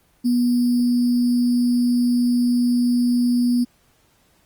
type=tone with sample-and-hold; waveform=sine; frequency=243.2 Hz; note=B3; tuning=26 cents flat; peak=-15 dBFS; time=0.24-3.65 s; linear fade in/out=20 ms; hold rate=4900 Hz; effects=pink hiss -60 dBFS RMS until 4.45 s + Opus 24 kbps